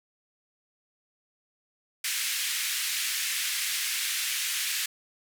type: band-pass noise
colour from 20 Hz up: pink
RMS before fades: -30 dBFS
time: 2.04-4.86 s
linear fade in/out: 5 ms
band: 1900 to 15000 Hz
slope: 24 dB/octave
effects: none